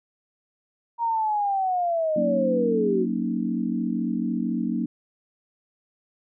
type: linear sweep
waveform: sine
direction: down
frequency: 943 to 356.6 Hz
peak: -21 dBFS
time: 0.98-3.07 s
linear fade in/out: 50 ms
type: chord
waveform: sine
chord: D# minor seventh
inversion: first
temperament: equal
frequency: 185 / 233.1 / 277.2 / 311.1 Hz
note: F#3 / A#3 / C#4 / D#4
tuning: 0 / 0 / 0 / 0 cents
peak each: -29 / -26 / -31 / -31 dBFS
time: 2.16-4.86 s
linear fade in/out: 5 ms
effects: none